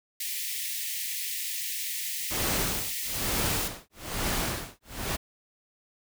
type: high-pass noise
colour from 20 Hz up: white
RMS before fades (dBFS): -33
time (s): 0.2-3.68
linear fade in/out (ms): 5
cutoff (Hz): 1800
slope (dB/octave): 96
type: noise with tremolo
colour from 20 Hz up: pink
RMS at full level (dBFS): -28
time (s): 2.3-5.17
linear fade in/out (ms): 20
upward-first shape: sine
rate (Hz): 1.1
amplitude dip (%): 100
effects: none